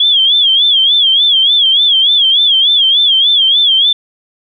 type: tone with vibrato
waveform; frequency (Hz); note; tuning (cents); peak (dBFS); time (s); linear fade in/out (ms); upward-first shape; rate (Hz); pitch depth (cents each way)
sine; 3322; G#7; 0; -6; 0-3.93; 5; sine; 3.4; 120
effects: none